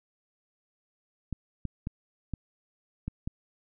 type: clicks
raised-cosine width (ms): 5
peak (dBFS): -20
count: 6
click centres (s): 1.327 / 1.653 / 1.871 / 2.337 / 3.08 / 3.275
effects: none